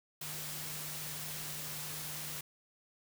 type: tone in noise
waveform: sine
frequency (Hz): 152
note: D#3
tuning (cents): -40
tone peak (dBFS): -49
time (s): 0.21-2.41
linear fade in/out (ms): 5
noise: white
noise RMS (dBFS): -42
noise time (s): 0.21-2.41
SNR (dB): -10
effects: none